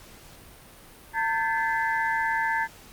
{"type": "tone cluster", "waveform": "sine", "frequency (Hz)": [904, 1568, 1728, 2036], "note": ["A5", "G6", "A6", "C7"], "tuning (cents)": [47, 0, -32, -48], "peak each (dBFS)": [-26, -31, -28, -34], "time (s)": [1.13, 2.68], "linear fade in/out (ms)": 50, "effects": ["pink hiss -49 dBFS RMS until 2.92 s", "Opus 48 kbps"]}